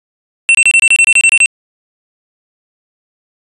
square tone bursts, 2700 Hz, E7, 41 cents sharp, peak -5 dBFS, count 12, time 0.49-1.459 s, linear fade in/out 0 ms, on 56 ms, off 27 ms, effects resampled to 22050 Hz

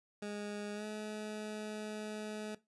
20% pulse tone with pitch glide, 206.9 to 213.2 Hz, G#3 to G#3, -6 to +46 cents, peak -35 dBFS, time 0.22-2.55 s, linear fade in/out 5 ms, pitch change +52 cents, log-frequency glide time 0.74-0.85 s, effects noise-tail reverb RT60 0.2 s tail -17 dB re dry + resampled to 24000 Hz

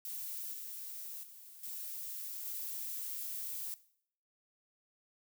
violet noise with level steps, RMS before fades -42 / -45 / -54 / -43 / -41 dBFS, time 0.05-3.74 s, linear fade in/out 0 ms, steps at 0.53 / 1.23 / 1.63 / 2.45 s, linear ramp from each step 5 ms, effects noise-tail reverb RT60 0.6 s tail -17 dB re dry

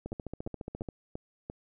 two click trains, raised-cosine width 2 ms, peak -24 / -24 dBFS, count 13 / 5, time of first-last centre 0.06-0.888 / 0.12-1.499 s, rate 14.5 / 2.9 Hz, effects none

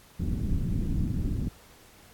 pink low-pass noise, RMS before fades -28 dBFS, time 0.19-1.49 s, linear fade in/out 10 ms, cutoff 260 Hz, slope 24 dB/octave, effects pink hiss -55 dBFS RMS until 2.13 s + AAC 64 kbps

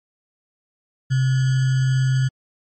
sine tone with sample-and-hold, 130.9 Hz, C3, 1 cent sharp, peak -15 dBFS, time 1.1-2.29 s, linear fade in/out 20 ms, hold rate 1575 Hz, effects MP3 32 kbps

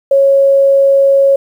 sine tone, 550 Hz, C#5, 14 cents flat, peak -5 dBFS, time 0.11-1.36 s, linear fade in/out 5 ms, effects 7-bit

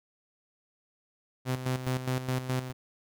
sawtooth tone with tremolo, 128.4 Hz, C3, 32 cents flat, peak -23 dBFS, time 1.45-2.73 s, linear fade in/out 50 ms, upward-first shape square, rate 4.8 Hz, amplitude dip 65%, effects none

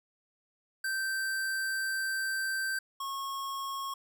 square tone pair in turn, 1559 / 1092 Hz, G6 / C#6, -10 / -26 cents, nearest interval tritone, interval 616 cents, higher first, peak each -31 / -35 dBFS, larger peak first, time 0.84-2.79 / 3-3.94 s, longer first, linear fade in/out 5 ms, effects none

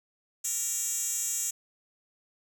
10% pulse tone with high-pass filter, 466.2 Hz, A#4, in tune, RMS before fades -31 dBFS, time 0.44-1.51 s, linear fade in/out 10 ms, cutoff 7400 Hz, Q 2.7, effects none

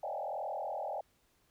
sine tone with frequency modulation, 698.5 Hz, F5, in tune, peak -35 dBFS, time 0.03-1.01 s, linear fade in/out 5 ms, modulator 41.4 Hz, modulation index 3.4, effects pink hiss -72 dBFS RMS until 1.5 s

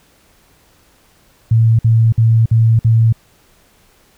sine tone bursts, 113.3 Hz, A#2, 49 cents flat, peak -7 dBFS, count 5, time 1.51-3.126 s, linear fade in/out 5 ms, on 280 ms, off 54 ms, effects pink hiss -52 dBFS RMS until 4.17 s

